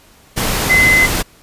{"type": "tone in noise", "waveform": "sine", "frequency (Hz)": 2044, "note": "C7", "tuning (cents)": -41, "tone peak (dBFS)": -8, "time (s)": [0.69, 1.07], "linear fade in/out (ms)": 20, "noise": "pink", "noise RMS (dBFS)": -17, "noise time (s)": [0.36, 1.23], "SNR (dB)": 6, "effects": ["pink hiss -47 dBFS RMS until 1.42 s", "resampled to 32000 Hz"]}